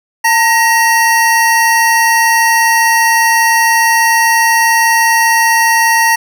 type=tone pair together; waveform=square; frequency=905.1 / 1892 Hz; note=A5 / A#6; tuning=+49 / +25 cents; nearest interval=octave + minor second; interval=1276 cents; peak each=-11 dBFS; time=0.24-6.16 s; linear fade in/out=10 ms; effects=none